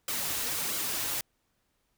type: noise with flanger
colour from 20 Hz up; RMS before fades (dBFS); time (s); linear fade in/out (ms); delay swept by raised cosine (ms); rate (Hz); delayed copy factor
white; -32; 0.08-1.21; 2; 1.1 to 5.5; 1.5; -0.55
effects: pink hiss -75 dBFS RMS until 1.97 s